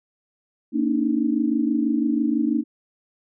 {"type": "tone cluster", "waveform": "sine", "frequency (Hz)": [231.6, 283, 309.1], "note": ["A#3", "C#4", "D#4"], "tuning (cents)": [-11, 36, -11], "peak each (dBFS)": -23, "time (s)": [0.72, 2.64], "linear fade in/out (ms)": 50, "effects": []}